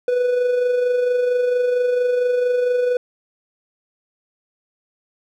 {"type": "tone with amplitude modulation", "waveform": "triangle", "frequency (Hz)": 494.1, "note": "B4", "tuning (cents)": 1, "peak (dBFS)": -12, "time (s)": [0.08, 2.97], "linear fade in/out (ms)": 2, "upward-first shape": "sine", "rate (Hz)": 24.4, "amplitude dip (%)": 40, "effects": []}